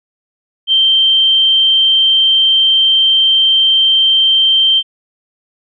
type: tone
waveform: sine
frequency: 3136 Hz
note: G7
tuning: in tune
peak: -7 dBFS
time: 0.67-4.83 s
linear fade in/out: 50 ms
effects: none